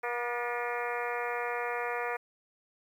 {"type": "harmonic tone with a mistuned harmonic", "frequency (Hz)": 240, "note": "B3", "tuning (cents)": -49, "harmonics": [2, 3, 4, 5, 6, 7, 8, 9, 10], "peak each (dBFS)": [-36, -38, -39, -40, -41, -41, -42, -43, -43], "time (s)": [0.03, 2.17], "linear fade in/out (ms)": 10, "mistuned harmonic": 7, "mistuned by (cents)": 63, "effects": ["10-bit"]}